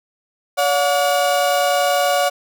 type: tone pair together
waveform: 35% pulse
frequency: 570.7 / 721 Hz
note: D5 / F#5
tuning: -50 / -45 cents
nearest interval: major third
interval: 405 cents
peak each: -16 dBFS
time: 0.57-2.3 s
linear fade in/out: 20 ms
effects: none